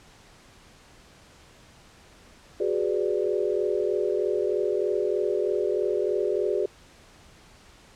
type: chord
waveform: sine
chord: G# half-diminished seventh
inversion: third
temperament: equal with one note detuned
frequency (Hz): 370 / 413.2 / 493.9 / 587.3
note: F#4 / G#4 / B4 / D5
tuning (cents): 0 / -9 / 0 / 0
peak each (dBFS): -27 / -26 / -31 / -31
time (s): 2.6-6.66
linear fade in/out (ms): 5
effects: pink hiss -53 dBFS RMS until 7.95 s + low-pass 8000 Hz 12 dB/octave